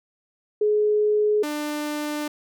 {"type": "tone pair in turn", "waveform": ["sine", "sawtooth"], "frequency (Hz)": [421.6, 298.1], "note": ["G#4", "D4"], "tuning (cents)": [26, 26], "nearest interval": "tritone", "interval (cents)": 600, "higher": "first", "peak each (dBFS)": [-17, -22], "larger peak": "first", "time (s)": [[0.61, 1.43], [1.43, 2.28]], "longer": "second", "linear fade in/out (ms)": 5, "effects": []}